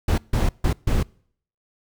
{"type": "noise bursts at uneven times", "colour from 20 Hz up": "brown", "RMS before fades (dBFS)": -19, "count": 4, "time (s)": [[0.08, 0.18], [0.33, 0.49], [0.64, 0.73], [0.87, 1.03]], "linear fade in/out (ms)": 5, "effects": ["noise-tail reverb RT60 0.6 s tail -26 dB re dry"]}